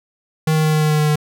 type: tone with pitch steps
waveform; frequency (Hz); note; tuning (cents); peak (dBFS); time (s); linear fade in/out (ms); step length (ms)
square; 156.9 / 156 / 155.1 / 154.2 / 153.32 / 152.43 / 151.56 / 150.68; D#3 / D#3 / D#3 / D#3 / D#3 / D#3 / D#3 / D3; +15 / +5 / -5 / -15 / -25 / -35 / -45 / +45; -14; 0.47-1.158; 5; 86
effects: none